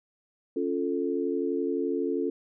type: chord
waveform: sine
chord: Db augmented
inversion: none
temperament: equal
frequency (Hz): 277.2 / 349.2 / 440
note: Db4 / F4 / A4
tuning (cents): 0 / 0 / 0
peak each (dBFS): -30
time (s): 0.56-2.3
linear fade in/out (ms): 5
effects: none